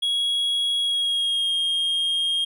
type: tone with pitch glide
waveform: triangle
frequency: 3322 to 3235 Hz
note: G#7 to G#7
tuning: 0 to -46 cents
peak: -19 dBFS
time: 0.02-2.45 s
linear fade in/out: 10 ms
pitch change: -46 cents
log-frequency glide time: 0.8-1.52 s
effects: none